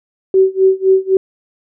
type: tone with tremolo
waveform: sine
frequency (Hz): 381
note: G4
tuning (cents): -49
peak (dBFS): -5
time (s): 0.34-1.17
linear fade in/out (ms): 2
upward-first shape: sine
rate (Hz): 3.9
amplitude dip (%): 95
effects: none